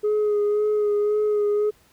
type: tone with vibrato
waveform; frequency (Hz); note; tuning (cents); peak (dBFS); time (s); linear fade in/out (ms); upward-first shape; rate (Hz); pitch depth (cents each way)
sine; 418.5; G#4; +13; -16; 0.03-1.71; 20; sine; 1.9; 23
effects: tanh soft clip ceiling -17 dBFS + pink hiss -58 dBFS RMS until 1.92 s